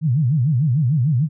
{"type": "tone with vibrato", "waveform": "sine", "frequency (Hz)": 137.9, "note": "C#3", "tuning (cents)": -9, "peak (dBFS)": -14, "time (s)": [0.01, 1.29], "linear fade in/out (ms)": 50, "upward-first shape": "sine", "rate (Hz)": 6.7, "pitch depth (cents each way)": 290, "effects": []}